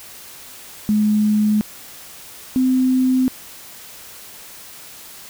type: tone pair in turn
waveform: sine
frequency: 211.6 / 257.5 Hz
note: G#3 / C4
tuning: +33 / -28 cents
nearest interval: minor third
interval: 339 cents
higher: second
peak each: -13 dBFS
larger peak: neither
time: 0.89-1.61 / 2.56-3.28 s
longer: neither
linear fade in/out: 0 ms
effects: white hiss -39 dBFS RMS until 5.29 s